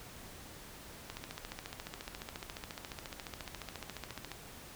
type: click train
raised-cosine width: 0.2 ms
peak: -24 dBFS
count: 47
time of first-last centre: 1.1-4.317 s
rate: 14.3 Hz
effects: pink hiss -51 dBFS RMS until 4.75 s